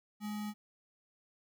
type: tone with sample-and-hold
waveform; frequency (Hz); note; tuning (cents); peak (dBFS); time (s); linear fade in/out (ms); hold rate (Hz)
sine; 209.9; G#3; +19; -36; 0.2-0.54; 50; 1050
effects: none

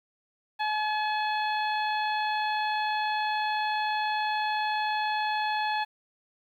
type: harmonic tone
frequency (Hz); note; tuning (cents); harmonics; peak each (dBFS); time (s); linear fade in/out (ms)
853; G#5; +46; 1 / 2 / 3 / 4 / 5; -27 / -33 / -37 / -39 / -41; 0.59-5.85; 20
effects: 10-bit

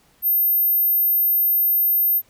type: tone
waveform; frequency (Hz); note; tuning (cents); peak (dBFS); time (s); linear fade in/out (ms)
sine; 13160; G#9; -17; -15; 0.22-2.22; 50
effects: pink hiss -58 dBFS RMS until 2.29 s

